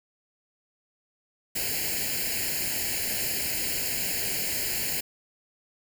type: noise with comb filter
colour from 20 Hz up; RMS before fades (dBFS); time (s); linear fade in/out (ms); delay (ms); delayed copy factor
white; -29; 1.55-5.01; 10; 0.42; +0.95
effects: none